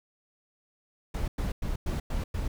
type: noise bursts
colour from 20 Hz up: brown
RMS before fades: -30 dBFS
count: 6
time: 1.14-2.48 s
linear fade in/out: 5 ms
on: 140 ms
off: 100 ms
effects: none